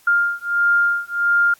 sine beating tone pair, 1402 / 1403.5 Hz, F6 / F6, +6 / +8 cents, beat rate 1.5 Hz, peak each -18 dBFS, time 0.07-1.54 s, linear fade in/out 5 ms, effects white hiss -53 dBFS RMS until 1.59 s + AAC 64 kbps

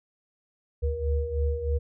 sine tone cluster, 72 / 75.2 / 475.6 Hz, D2 / D2 / A#4, -34 / +42 / +35 cents, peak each -29 / -27 / -31 dBFS, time 0.82-1.79 s, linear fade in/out 20 ms, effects none

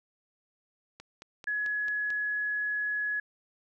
click train, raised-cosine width 0.2 ms, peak -28 dBFS, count 6, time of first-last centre 1-2.104 s, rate 4.53 Hz
sine tone, 1688 Hz, G#6, 28 cents sharp, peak -28 dBFS, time 1.47-3.2 s, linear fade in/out 5 ms
effects none

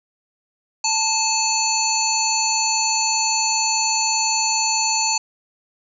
harmonic tone with a mistuned harmonic, 883 Hz, A5, 6 cents sharp, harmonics 1 / 3 / 5 / 7 / 8, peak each -23 / -26 / -23 / -25 / -23 dBFS, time 0.84-5.18 s, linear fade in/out 5 ms, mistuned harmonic 3, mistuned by -33 cents, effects none

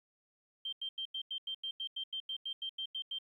sine tone bursts, 3151 Hz, G7, 8 cents sharp, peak -36 dBFS, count 16, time 0.65-3.186 s, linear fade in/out 5 ms, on 76 ms, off 88 ms, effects 12-bit

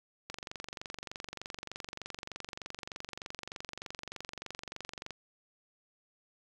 click train, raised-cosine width 0.2 ms, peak -23 dBFS, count 113, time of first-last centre 0.3-5.107 s, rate 23.3 Hz, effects 9-bit

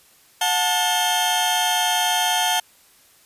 sawtooth tone cluster, 724 / 879 / 3169 Hz, F#5 / A5 / G7, -38 / -2 / +18 cents, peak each -19 dBFS, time 0.41-2.6 s, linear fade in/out 5 ms, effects white hiss -54 dBFS RMS until 3.25 s + resampled to 32000 Hz

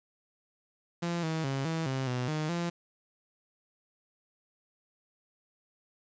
sawtooth tone with pitch steps, 171.5 / 160.2 / 135.8 / 162.6 / 132.7 / 125 / 154.2 / 171.8 Hz, F3 / E3 / C#3 / E3 / C3 / B2 / D#3 / F3, -31 / -49 / -35 / -23 / +25 / +21 / -15 / -28 cents, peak -26 dBFS, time 1.02-2.7 s, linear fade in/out 10 ms, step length 210 ms, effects resampled to 16000 Hz + 9-bit

